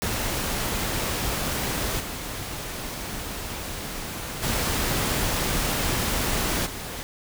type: noise with level steps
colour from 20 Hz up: pink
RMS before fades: -27 / -33 / -25 / -34 dBFS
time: 0.02-7.03 s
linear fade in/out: 0 ms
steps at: 1.99 / 4.42 / 6.65 s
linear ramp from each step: 20 ms
effects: none